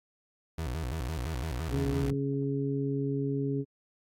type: tone with vibrato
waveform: 30% pulse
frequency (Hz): 70.5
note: C#2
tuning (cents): +30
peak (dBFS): -29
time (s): 0.58-2.11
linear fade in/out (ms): 5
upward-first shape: square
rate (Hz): 5.9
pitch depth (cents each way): 240
type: harmonic tone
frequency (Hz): 138.59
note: C#3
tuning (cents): 0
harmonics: 1 / 2 / 3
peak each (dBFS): -31 / -32 / -34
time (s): 1.7-3.65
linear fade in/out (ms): 50
effects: AAC 48 kbps